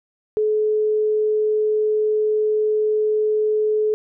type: tone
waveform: sine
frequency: 428.2 Hz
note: A4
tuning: 47 cents flat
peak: -16 dBFS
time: 0.37-3.94 s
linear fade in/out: 0 ms
effects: none